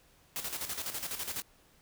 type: noise with tremolo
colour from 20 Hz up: white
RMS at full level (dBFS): -36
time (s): 0.36-1.42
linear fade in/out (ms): 0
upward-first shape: square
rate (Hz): 12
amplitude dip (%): 60
effects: pink hiss -64 dBFS RMS until 1.81 s